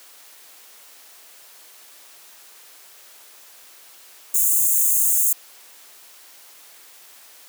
white high-pass noise, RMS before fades -18 dBFS, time 4.34-5.33 s, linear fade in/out 5 ms, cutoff 6500 Hz, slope 96 dB/octave, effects white hiss -47 dBFS RMS until 7.48 s + high-pass 400 Hz 12 dB/octave

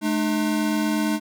square tone pair together, 214.2 / 302.9 Hz, A3 / D#4, -46 / -46 cents, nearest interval tritone, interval 600 cents, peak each -24 dBFS, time 0.01-1.2 s, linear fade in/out 50 ms, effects none

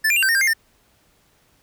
square tone with pitch steps, 1757 / 2392 / 2774 / 1554 / 1836 / 1594 / 2116 / 1805 Hz, A6 / D7 / F7 / G6 / A#6 / G6 / C7 / A6, -3 / +31 / -12 / -16 / -27 / +28 / +19 / +44 cents, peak -16 dBFS, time 0.04-0.536 s, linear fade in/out 10 ms, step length 62 ms, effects pink hiss -60 dBFS RMS until 1.62 s

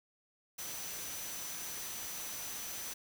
sine tone in noise, 6000 Hz, F#8, 23 cents sharp, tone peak -46 dBFS, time 0.58-2.94 s, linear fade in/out 10 ms, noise white, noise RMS -43 dBFS, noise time 0.58-2.94 s, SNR -6 dB, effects none

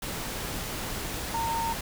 sine tone in noise, 916 Hz, A#5, 31 cents flat, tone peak -27 dBFS, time 1.34-1.73 s, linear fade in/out 5 ms, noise pink, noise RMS -34 dBFS, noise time 0.02-1.81 s, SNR +4 dB, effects none

